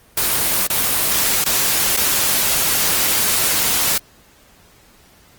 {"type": "noise with dropouts", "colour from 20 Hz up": "white", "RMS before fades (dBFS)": -17, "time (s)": [0.17, 3.98], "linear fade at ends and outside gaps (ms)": 5, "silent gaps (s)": [[0.671, 0.699], [1.442, 1.459], [1.966, 1.972]], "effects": ["pink hiss -50 dBFS RMS until 5.38 s", "Opus 24 kbps"]}